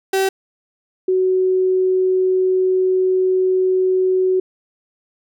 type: tone pair in turn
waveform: 35% pulse / sine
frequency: 384.7 / 372.7 Hz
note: G4 / F#4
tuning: -33 / +13 cents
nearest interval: minor second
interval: 54 cents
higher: first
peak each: -13 dBFS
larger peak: neither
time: 0.13-0.29 / 1.08-4.4 s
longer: second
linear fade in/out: 5 ms
effects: none